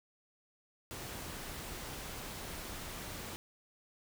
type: noise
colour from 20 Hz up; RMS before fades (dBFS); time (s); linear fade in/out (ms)
pink; -44; 0.91-3.36; 0
effects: none